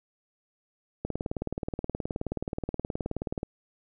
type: click train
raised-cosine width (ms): 2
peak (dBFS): -17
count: 46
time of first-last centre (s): 1.05-3.431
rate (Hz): 18.9
effects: none